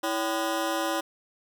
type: ring-modulated tone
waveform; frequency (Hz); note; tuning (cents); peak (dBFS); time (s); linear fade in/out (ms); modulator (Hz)
20% pulse; 446.4; A4; +25; -18; 0.03-1.01; 10; 119
effects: none